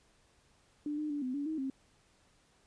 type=tone with pitch steps; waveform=sine; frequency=295.8 / 303.3 / 290.7 / 254.7 / 285.8 / 315.2 / 267.3 Hz; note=D4 / D#4 / D4 / C4 / D4 / D#4 / C4; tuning=+13 / -44 / -18 / -46 / -47 / +23 / +37 cents; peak=-33 dBFS; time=0.86-1.7 s; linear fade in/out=2 ms; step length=120 ms; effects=pink hiss -68 dBFS RMS until 2.66 s + resampled to 22050 Hz